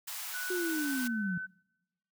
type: high-pass noise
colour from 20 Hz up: white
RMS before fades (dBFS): -40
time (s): 0.07-1.08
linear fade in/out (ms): 10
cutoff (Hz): 690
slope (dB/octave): 48
type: tone with pitch glide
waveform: sine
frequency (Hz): 1480 to 1515.5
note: F#6 to F#6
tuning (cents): 0 to +41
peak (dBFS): -36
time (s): 0.33-1.47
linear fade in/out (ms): 20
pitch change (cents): +41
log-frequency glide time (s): 0.69-0.92
type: linear sweep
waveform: sine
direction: down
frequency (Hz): 370 to 171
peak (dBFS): -31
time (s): 0.5-1.38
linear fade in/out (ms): 5
effects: noise-tail reverb RT60 1.0 s tail -26 dB re dry